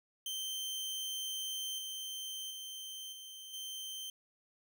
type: tone with level steps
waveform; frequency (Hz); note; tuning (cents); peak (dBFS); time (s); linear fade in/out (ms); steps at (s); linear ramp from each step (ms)
sawtooth; 3118; G7; -10; -34 / -37 / -40 / -44 / -38; 0.26-4.1; 2; 1.78 / 2.5 / 3.12 / 3.53; 10
effects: none